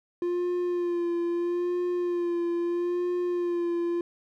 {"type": "tone with vibrato", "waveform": "triangle", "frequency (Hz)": 349.2, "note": "F4", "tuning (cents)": 0, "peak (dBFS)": -23, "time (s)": [0.22, 4.01], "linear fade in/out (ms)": 2, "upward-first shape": "sine", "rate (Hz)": 0.77, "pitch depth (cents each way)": 30, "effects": []}